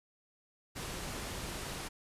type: low-pass noise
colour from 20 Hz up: pink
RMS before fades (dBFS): -41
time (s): 0.75-1.89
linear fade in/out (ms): 20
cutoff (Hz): 12000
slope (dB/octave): 24
effects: resampled to 32000 Hz